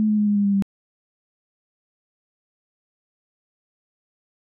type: tone with pitch steps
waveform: sine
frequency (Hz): 215.1 / 212 / 209 / 206 / 203 / 200.1 / 197.25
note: A3 / G#3 / G#3 / G#3 / G#3 / G3 / G3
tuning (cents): -39 / +36 / +11 / -14 / -39 / +36 / +11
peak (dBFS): -16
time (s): 0-0.623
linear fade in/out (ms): 0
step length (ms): 89
effects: none